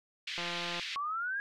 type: band-pass noise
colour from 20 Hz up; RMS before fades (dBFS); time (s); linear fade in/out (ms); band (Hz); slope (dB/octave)
white; -39; 0.27-0.96; 5; 2000 to 3900; 24
type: click train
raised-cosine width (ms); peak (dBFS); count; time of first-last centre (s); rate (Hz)
0.5; -25; 73; 0.38-0.796; 173
type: exponential sweep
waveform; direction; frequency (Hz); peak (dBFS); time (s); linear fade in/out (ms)
sine; up; 1106 to 1661.2; -32; 0.96-1.4; 0
effects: none